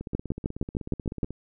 two click trains, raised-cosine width 3 ms, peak -22 / -13 dBFS, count 22 / 8, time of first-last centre 0.01-1.306 / 0.15-1.232 s, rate 16.2 / 6.47 Hz, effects none

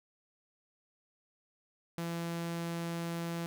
sawtooth tone, 168.8 Hz, E3, 41 cents sharp, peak -31 dBFS, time 1.98-3.46 s, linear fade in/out 0 ms, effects none

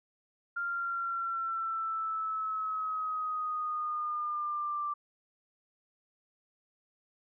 sine exponential sweep, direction down, 1396.9 to 1174.7 Hz, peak -31 dBFS, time 0.56-4.94 s, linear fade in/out 10 ms, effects none

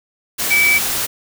sine tone in noise, 2300 Hz, D7, 37 cents flat, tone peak -11 dBFS, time 0.5-0.79 s, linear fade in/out 20 ms, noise white, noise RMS -20 dBFS, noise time 0.38-1.07 s, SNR +6 dB, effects none

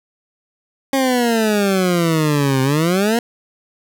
20% pulse exponential two-way sweep, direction down then up, 273.5 to 130.2 to 240.8 Hz, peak -9 dBFS, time 0.93-3.19 s, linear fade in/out 2 ms, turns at 2.62 s, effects none

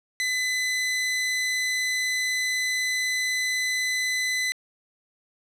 sawtooth tone, 2012 Hz, B6, 32 cents sharp, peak -20 dBFS, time 0.2-4.52 s, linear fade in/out 0 ms, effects low-pass 10000 Hz 12 dB/octave

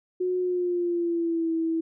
sine tone with pitch glide, 364.5 to 326.6 Hz, F#4 to E4, -26 to -16 cents, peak -23 dBFS, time 0.2-1.81 s, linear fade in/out 10 ms, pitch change -190 cents, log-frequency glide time 0.39-1.52 s, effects none

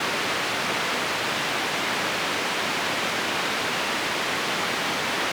white band-pass noise, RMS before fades -26 dBFS, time 0-5.32 s, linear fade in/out 5 ms, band 160 to 2700 Hz, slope 12 dB/octave, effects none

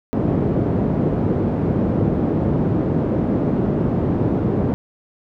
pink band-pass noise, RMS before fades -19 dBFS, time 0.13-4.74 s, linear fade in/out 0 ms, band 120 to 390 Hz, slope 12 dB/octave, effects none

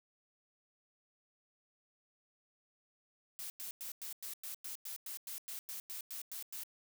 blue noise bursts, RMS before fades -44 dBFS, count 16, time 3.39-6.635 s, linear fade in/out 0 ms, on 110 ms, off 99 ms, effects none

